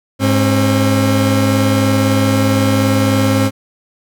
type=tone pair together; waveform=30% pulse; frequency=103.83 / 268.4 Hz; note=G#2 / C4; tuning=0 / +44 cents; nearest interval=octave + major third; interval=1644 cents; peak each=-11 dBFS; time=0.19-3.51 s; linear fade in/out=50 ms; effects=none